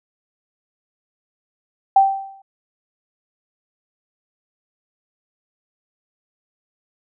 sine tone with exponential decay, 780 Hz, G5, 9 cents flat, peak -6 dBFS, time 1.96-2.42 s, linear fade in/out 5 ms, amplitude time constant 99 ms, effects none

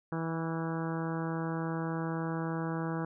harmonic tone with a mistuned harmonic, 163.4 Hz, E3, 15 cents flat, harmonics 1 / 2 / 3 / 4 / 5 / 6 / 7 / 8 / 9 / 10, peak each -34 / -37 / -41 / -46 / -44 / -45 / -46 / -47 / -47 / -50 dBFS, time 0.12-3.05 s, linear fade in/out 2 ms, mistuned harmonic 8, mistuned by +31 cents, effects none

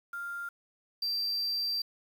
sine / triangle tone pair in turn, 1396.9 / 4699 Hz, F6 / D8, 0 / 0 cents, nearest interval octave + major sixth, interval 2100 cents, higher second, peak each -35 / -28 dBFS, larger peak second, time 0.13-0.49 / 1.02-1.82 s, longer second, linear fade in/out 5 ms, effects 9-bit

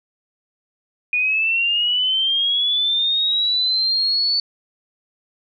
sine linear sweep, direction up, 2449 to 4494 Hz, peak -16 dBFS, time 1.13-4.4 s, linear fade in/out 2 ms, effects none

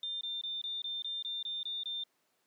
sine tone bursts, 3600 Hz, A7, 39 cents sharp, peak -35 dBFS, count 10, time 0.03-2.037 s, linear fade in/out 2 ms, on 180 ms, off 23 ms, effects pink hiss -75 dBFS RMS until 2.46 s + high-pass 300 Hz 12 dB/octave

